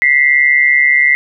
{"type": "tone pair together", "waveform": "sine", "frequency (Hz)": [1958.4, 2099], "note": ["B6", "C7"], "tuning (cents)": [-15, 5], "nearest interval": "minor second", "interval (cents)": 120, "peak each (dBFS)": -10, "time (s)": [0.02, 1.15], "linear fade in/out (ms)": 0, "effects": []}